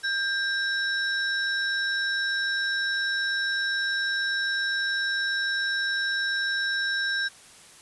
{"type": "tone cluster", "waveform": "sine", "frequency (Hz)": [1593, 3874, 5410], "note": ["G6", "B7", "E8"], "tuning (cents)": [27, -34, 44], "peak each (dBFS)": [-25, -33, -34], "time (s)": [0.03, 7.29], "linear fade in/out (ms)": 20, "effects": ["white hiss -50 dBFS RMS until 7.81 s", "resampled to 24000 Hz"]}